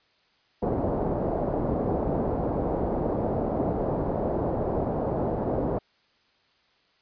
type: low-pass noise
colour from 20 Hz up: white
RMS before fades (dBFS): -27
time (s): 0.62-5.79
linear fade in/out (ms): 10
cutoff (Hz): 680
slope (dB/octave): 24
effects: white hiss -65 dBFS RMS until 7.01 s + resampled to 11025 Hz